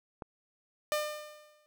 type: click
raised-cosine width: 1 ms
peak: -26 dBFS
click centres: 0.222 s
type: tone with exponential decay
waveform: sawtooth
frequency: 602 Hz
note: D5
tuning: 43 cents sharp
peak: -23 dBFS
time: 0.92-1.66 s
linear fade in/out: 0 ms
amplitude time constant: 160 ms
effects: none